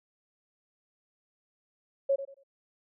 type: tone with echo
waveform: sine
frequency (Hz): 550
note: C#5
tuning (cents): -14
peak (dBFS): -22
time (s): 2.09-2.16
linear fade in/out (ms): 10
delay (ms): 92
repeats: 3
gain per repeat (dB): -12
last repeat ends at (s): 2.436
effects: none